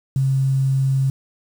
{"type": "tone", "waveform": "sine", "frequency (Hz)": 134.4, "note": "C3", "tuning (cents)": 47, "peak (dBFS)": -15, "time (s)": [0.16, 1.1], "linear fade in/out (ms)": 2, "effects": ["7-bit"]}